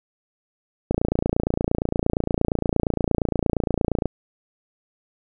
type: click train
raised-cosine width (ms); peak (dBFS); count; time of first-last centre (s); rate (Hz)
2; -7; 91; 0.91-4.057; 28.6
effects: none